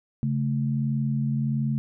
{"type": "tone pair together", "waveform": "sine", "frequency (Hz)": [138.59, 220], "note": ["C#3", "A3"], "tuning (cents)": [0, 0], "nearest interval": "minor sixth", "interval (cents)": 800, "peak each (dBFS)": [-24, -27], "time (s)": [0.23, 1.78], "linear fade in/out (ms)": 0, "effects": []}